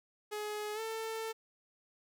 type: tone with pitch glide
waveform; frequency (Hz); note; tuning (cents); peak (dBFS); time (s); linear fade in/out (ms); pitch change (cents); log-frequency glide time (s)
sawtooth; 420.9 to 445.9; G#4 to A4; +23 to +23; -33; 0.31-1.33; 20; +100; 0.74-0.8
effects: none

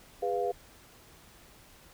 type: chord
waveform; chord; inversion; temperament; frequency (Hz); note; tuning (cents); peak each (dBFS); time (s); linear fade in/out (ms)
sine; F diminished; first; equal with one note detuned; 406.5 / 493.9 / 698.5; Ab4 / Cb5 / F5; -37 / 0 / 0; -32; 0.22-0.52; 10
effects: pink hiss -56 dBFS RMS until 1.93 s

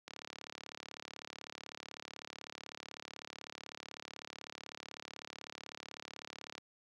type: click train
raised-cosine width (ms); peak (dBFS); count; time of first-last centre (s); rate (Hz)
0.2; -27; 235; 0.08-6.58; 36
effects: high-pass 200 Hz 12 dB/octave

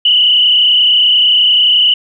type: tone with frequency modulation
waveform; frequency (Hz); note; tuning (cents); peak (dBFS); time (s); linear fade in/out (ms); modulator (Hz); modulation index
sine; 2960; F#7; 0; -6; 0.05-1.94; 5; 31.5; 3.1
effects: none

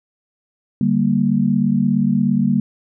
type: chord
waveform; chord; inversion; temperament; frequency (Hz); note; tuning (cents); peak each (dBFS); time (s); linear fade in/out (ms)
sine; G minor; second; equal; 146.83 / 196 / 233.1; D3 / G3 / Bb3; 0 / 0 / 0; -21 / -17 / -17; 0.81-2.6; 2
effects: none

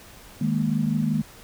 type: chord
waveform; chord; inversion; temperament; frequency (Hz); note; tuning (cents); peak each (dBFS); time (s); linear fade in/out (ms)
sine; D# suspended fourth; none; equal; 155.56 / 207.7 / 233.1; D#3 / G#3 / A#3; 0 / 0 / 0; -25; 0.41-1.22; 5
effects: pink hiss -47 dBFS RMS until 1.43 s

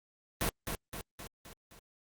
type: noise with echo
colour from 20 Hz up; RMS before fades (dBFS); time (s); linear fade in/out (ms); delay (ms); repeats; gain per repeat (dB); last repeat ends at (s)
pink; -31; 0.41-0.49; 0; 260; 5; -5; 1.79
effects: Opus 48 kbps

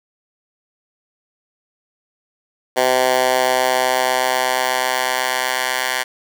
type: tone with high-pass filter sweep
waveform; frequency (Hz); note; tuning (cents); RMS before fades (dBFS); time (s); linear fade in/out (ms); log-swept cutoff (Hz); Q
10% pulse; 128.1; C3; -36; -18; 2.76-6.04; 20; 560 to 1300; 1.3
effects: none

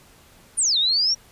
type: exponential two-way sweep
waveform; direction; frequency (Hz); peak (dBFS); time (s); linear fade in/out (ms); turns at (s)
sine; down then up; 9790 to 3572 to 5710; -17; 0.57-1.15; 20; 0.78
effects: pink hiss -52 dBFS RMS until 1.31 s + resampled to 32000 Hz

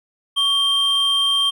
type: tone pair together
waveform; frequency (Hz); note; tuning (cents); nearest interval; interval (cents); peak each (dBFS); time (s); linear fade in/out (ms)
triangle; 1121 / 3171; C#6 / G7; +19 / +19; octave + tritone; 1800; -25 / -14; 0.36-1.51; 20
effects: none

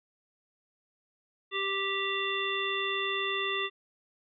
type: harmonic tone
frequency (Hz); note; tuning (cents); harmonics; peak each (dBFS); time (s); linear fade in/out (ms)
392; G4; 0; 1 / 3 / 5 / 7 / 9; -35 / -35 / -35 / -35 / -35; 1.51-3.7; 50
effects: none

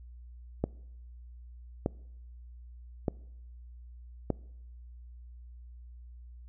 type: click train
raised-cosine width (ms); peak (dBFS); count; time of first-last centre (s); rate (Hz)
2; -14; 4; 0.64-4.303; 0.819
effects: noise-tail reverb RT60 0.8 s tail -24 dB re dry + added 60 Hz sine -46 dBFS peak until 6.48 s

